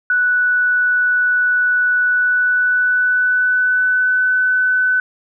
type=tone with pitch glide; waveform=sine; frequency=1480 to 1505 Hz; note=F#6 to F#6; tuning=0 to +29 cents; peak=-12 dBFS; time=0.1-5 s; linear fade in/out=2 ms; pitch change=+29 cents; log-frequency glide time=2.05-4.29 s; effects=none